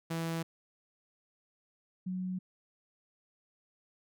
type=tone pair in turn; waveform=sawtooth / sine; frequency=164.81 / 184.41 Hz; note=E3 / F#3; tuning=0 / -6 cents; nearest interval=major second; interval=194 cents; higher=second; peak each=-29 / -33 dBFS; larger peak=first; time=0.1-0.43 / 2.06-2.39 s; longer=neither; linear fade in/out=10 ms; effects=none